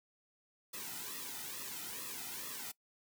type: noise with flanger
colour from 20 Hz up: white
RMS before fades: -44 dBFS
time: 0.73-2.72 s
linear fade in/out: 10 ms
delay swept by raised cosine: 1.3 to 1.83 ms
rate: 2.3 Hz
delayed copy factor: -0.8
effects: noise-tail reverb RT60 0.1 s tail -21 dB re dry